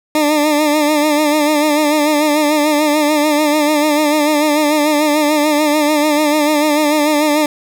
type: tone with vibrato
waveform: 20% pulse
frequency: 299.8 Hz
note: D4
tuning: 36 cents sharp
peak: -6 dBFS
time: 0.15-7.46 s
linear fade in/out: 2 ms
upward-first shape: sine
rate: 6.8 Hz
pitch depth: 53 cents each way
effects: none